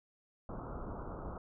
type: low-pass noise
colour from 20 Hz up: pink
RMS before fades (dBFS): -43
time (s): 0.49-1.38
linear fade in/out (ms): 2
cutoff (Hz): 1400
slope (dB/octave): 96
effects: none